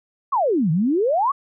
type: exponential two-way sweep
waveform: sine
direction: down then up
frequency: 1174 to 149.4 to 1174 Hz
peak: -16 dBFS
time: 0.32-1.32 s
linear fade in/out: 10 ms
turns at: 0.71 s
effects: none